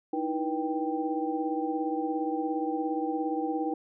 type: tone cluster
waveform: sine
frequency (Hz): 309.3 / 326.5 / 485.2 / 786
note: D#4 / E4 / B4 / G5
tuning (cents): -10 / -17 / -31 / +4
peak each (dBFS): -31 / -34 / -35 / -33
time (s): 0.13-3.74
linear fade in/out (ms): 5
effects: none